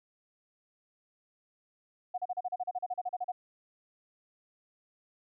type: tone bursts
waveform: sine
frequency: 729 Hz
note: F#5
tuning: 26 cents flat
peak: -30 dBFS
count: 16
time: 2.14-3.32 s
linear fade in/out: 10 ms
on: 40 ms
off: 36 ms
effects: none